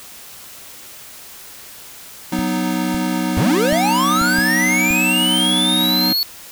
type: chord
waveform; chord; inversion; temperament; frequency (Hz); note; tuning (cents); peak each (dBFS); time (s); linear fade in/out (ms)
square; B major; second; equal; 185 / 246.9 / 311.1; F#3 / B3 / D#4; 0 / 0 / 0; -23; 2.32-6.13; 5
type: clicks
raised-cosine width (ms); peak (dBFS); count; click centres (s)
5; -16; 6; 2.39 / 2.946 / 3.727 / 4.215 / 4.386 / 4.908
type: linear sweep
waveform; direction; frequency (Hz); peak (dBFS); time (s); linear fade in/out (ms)
square; up; 73.42 to 4435; -16; 3.37-6.23; 0
effects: white hiss -38 dBFS RMS until 6.51 s